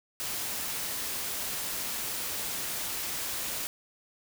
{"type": "noise", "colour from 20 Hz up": "white", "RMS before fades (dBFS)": -34, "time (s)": [0.2, 3.67], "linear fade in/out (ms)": 0, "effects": []}